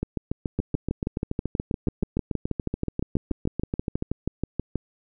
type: two click trains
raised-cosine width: 3 ms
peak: -12 / -13 dBFS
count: 27 / 29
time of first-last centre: 0.59-4.757 / 0.03-4.024 s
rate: 6.24 / 7.01 Hz
effects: none